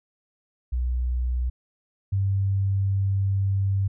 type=tone pair in turn; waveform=sine; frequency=61.74 / 97.81 Hz; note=B1 / G2; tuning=0 / -3 cents; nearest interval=minor sixth; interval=797 cents; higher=second; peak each=-22 / -20 dBFS; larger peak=second; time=0.72-1.5 / 2.12-3.88 s; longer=second; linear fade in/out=10 ms; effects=none